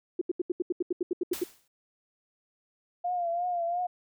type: tone bursts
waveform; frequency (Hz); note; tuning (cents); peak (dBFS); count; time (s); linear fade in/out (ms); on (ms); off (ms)
sine; 355.6; F4; +31; -24; 13; 0.19-1.438; 5; 24; 78
type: noise with exponential decay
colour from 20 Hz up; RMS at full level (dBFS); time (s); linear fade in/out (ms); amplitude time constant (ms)
white; -35; 1.33-1.68; 5; 75
type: tone with vibrato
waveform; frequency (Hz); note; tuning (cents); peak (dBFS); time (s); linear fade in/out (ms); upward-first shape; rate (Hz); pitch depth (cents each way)
sine; 698.5; F5; 0; -27; 3.04-3.87; 10; triangle; 2.9; 70
effects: none